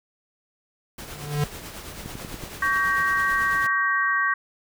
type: noise with tremolo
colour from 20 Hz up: pink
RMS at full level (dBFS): -36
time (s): 0.98-3.67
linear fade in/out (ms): 5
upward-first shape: triangle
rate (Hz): 9.1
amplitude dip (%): 50
type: tone with exponential growth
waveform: square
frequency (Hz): 146.83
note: D3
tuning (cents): 0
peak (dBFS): -19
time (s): 1-1.44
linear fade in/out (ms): 2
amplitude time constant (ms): 95
type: click train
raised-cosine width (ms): 3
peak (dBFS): -22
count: 5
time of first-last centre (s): 2.06-2.437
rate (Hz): 10.6
type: chord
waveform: sine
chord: G diminished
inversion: second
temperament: just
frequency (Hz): 1128.9 / 1568 / 1881.6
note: Db6 / G6 / Bb6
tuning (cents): +31 / 0 / +16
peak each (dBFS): -24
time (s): 2.62-4.34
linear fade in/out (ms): 5
effects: none